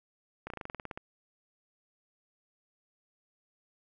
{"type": "slowing click train", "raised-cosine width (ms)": 0.5, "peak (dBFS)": -24, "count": 12, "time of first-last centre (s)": [0.47, 0.975], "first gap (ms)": 32, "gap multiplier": 1.07, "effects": []}